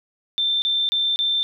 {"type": "tone bursts", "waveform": "sine", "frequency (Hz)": 3565, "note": "A7", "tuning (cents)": 22, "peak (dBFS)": -18, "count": 4, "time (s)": [0.38, 1.43], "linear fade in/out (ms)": 0, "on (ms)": 240, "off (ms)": 30, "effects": []}